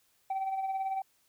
sine tone with tremolo, 771 Hz, G5, 29 cents flat, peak -26 dBFS, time 0.3-1.02 s, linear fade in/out 5 ms, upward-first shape sine, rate 18 Hz, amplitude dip 55%, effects tanh soft clip ceiling -28 dBFS + white hiss -70 dBFS RMS until 1.28 s

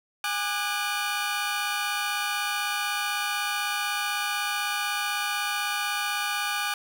20% pulse tone cluster, 820 / 1202 / 1478 Hz, G#5 / D6 / F#6, -22 / +40 / -2 cents, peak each -26 dBFS, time 0.24-6.74 s, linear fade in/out 2 ms, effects none

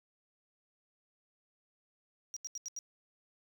triangle tone bursts, 5730 Hz, F8, 44 cents sharp, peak -37 dBFS, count 5, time 2.34-2.789 s, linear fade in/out 0 ms, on 25 ms, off 81 ms, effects none

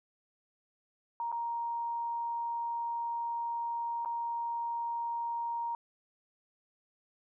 sine tone with dropouts, 936 Hz, A#5, 7 cents sharp, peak -32 dBFS, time 1.2-5.75 s, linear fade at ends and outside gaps 1 ms, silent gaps 1.317-1.325 / 4.049-4.058 s, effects none

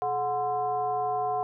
sine tone with frequency modulation, 732 Hz, F#5, 19 cents flat, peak -25 dBFS, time 0.02-1.43 s, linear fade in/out 0 ms, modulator 304 Hz, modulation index 0.81, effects none

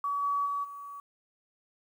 sine tone with level steps, 1137 Hz, C#6, 44 cents sharp, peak -28 / -26 / -29 / -40 dBFS, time 0.04-1 s, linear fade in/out 2 ms, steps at 0.22 / 0.45 / 0.63 s, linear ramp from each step 20 ms, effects 10-bit

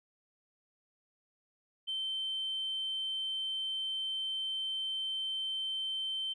sine tone, 3100 Hz, G7, 20 cents flat, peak -32 dBFS, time 1.87-6.34 s, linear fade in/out 20 ms, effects tanh soft clip ceiling -29 dBFS

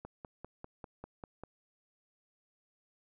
click train, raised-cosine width 1 ms, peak -30 dBFS, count 8, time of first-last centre 0.05-1.436 s, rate 5.05 Hz, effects none

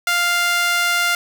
sawtooth tone with high-pass filter, 698.5 Hz, F5, in tune, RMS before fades -18 dBFS, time 0.07-1.15 s, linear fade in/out 2 ms, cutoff 1500 Hz, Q 1.5, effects none

